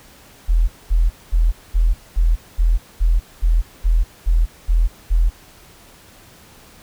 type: tone bursts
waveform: sine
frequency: 41.2 Hz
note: E1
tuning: in tune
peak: -11 dBFS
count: 12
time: 0.48-5.3 s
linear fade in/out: 20 ms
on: 200 ms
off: 220 ms
effects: pink hiss -46 dBFS RMS until 6.82 s